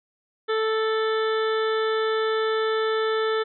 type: harmonic tone with a mistuned harmonic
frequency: 440 Hz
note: A4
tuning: in tune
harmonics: 1 / 2 / 3 / 4 / 5 / 7 / 8 / 9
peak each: -22 / -36 / -29 / -32 / -42 / -41 / -36 / -45 dBFS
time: 0.48-3.44 s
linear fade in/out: 20 ms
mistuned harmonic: 7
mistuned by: -18 cents
effects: none